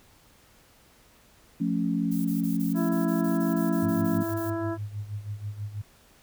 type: chord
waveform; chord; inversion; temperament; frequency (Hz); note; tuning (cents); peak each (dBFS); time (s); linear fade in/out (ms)
sine; F augmented; none; equal; 174.61 / 220 / 277.2; F3 / A3 / C#4; 0 / 0 / 0; -28; 1.6-4.23; 10
type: noise bursts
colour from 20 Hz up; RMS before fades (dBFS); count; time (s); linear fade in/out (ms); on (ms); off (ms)
violet; -42; 15; 2.11-4.504; 10; 140; 21
type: harmonic tone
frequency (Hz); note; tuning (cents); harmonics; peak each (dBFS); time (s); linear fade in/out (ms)
332.4; E4; +15; 1 / 2 / 3 / 4 / 5; -29 / -35 / -39 / -41 / -43; 2.74-4.78; 50
type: tone with tremolo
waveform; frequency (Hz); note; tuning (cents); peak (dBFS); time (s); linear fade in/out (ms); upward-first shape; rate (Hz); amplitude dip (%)
sine; 103.83; G#2; 0; -29; 3.82-5.82; 10; sine; 6.2; 75
effects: pink hiss -58 dBFS RMS until 6.22 s